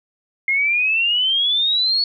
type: exponential sweep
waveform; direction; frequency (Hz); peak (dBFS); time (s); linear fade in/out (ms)
sine; up; 2123 to 4435; -15; 0.48-2.04; 2
effects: none